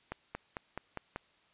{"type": "accelerating click train", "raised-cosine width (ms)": 0.5, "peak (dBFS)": -22, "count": 6, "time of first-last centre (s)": [0.12, 1.161], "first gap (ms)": 230, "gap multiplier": 0.95, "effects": ["white hiss -67 dBFS RMS until 1.53 s", "resampled to 8000 Hz"]}